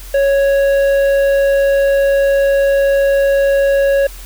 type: tone with tanh clipping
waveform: sine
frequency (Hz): 554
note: C#5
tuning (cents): -1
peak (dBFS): -11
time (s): 0.14-4.07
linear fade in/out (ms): 5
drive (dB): 9
effects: added 43 Hz sine -30 dBFS peak until 4.25 s + white hiss -37 dBFS RMS until 4.25 s